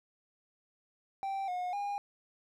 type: tone with pitch steps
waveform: triangle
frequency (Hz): 781 / 722 / 811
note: G5 / F#5 / G#5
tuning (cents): -7 / -43 / -41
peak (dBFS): -31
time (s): 1.23-1.98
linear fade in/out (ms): 0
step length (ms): 250
effects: none